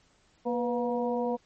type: harmonic tone with a mistuned harmonic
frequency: 237.8 Hz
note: A#3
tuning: 35 cents sharp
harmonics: 1 / 2 / 3 / 4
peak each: -31 / -29 / -35 / -36 dBFS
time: 0.45-1.37 s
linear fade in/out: 20 ms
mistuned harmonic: 2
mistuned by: +57 cents
effects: pink hiss -65 dBFS RMS until 1.45 s + MP3 32 kbps